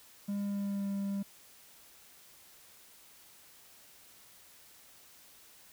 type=tone with pitch glide; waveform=triangle; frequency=201.8 to 198.45 Hz; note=G#3 to G3; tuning=-49 to +22 cents; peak=-30 dBFS; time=0.28-1.23 s; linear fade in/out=10 ms; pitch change=-29 cents; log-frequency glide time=0.42-0.89 s; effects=white hiss -58 dBFS RMS until 5.72 s